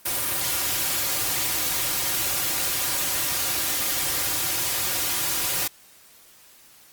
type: noise with comb filter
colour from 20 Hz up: white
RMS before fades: -25 dBFS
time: 0.05-5.68 s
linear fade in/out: 10 ms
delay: 4.6 ms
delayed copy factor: -0.75
effects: white hiss -52 dBFS RMS until 6.92 s + Opus 32 kbps